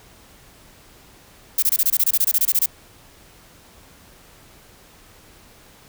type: noise bursts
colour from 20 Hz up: violet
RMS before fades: -17 dBFS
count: 16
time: 1.58-2.66 s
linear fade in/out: 5 ms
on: 45 ms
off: 24 ms
effects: pink hiss -49 dBFS RMS until 5.88 s